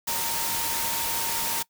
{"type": "tone in noise", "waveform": "sine", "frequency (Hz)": 922, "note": "A#5", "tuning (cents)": -19, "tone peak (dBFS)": -34, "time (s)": [0.07, 1.63], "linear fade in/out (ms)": 10, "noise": "white", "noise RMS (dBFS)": -28, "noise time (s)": [0.07, 1.63], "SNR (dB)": -9, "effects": ["noise-tail reverb RT60 0.1 s tail -21 dB re dry"]}